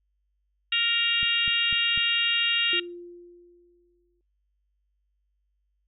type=harmonic tone; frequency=466.2 Hz; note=A#4; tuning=in tune; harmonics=3 / 4 / 5 / 6 / 7 / 8; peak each=-35 / -32 / -34 / -23 / -32 / -30 dBFS; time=0.72-2.8 s; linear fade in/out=5 ms
type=click train; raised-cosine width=5 ms; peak=-28 dBFS; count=4; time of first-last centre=1.23-1.976 s; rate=4.02 Hz
type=tone with exponential decay; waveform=sine; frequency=349.2 Hz; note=F4; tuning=in tune; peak=-31 dBFS; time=2.73-4.21 s; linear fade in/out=1 ms; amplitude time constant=320 ms
effects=noise-tail reverb RT60 0.3 s tail -26 dB re dry + added 50 Hz sine -70 dBFS peak until 5.87 s